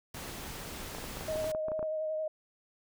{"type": "noise", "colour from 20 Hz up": "pink", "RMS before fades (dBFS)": -42, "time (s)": [0.14, 1.52], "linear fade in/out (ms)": 5}
{"type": "clicks", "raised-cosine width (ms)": 1, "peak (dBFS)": -26, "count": 12, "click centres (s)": [0.949, 0.984, 1.041, 1.171, 1.21, 1.358, 1.443, 1.549, 1.684, 1.718, 1.793, 1.828]}
{"type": "tone with vibrato", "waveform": "sine", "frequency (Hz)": 625, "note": "D#5", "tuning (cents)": 8, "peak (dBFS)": -31, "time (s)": [1.28, 2.28], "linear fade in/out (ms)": 5, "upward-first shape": "sine", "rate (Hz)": 11, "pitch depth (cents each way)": 20}
{"effects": []}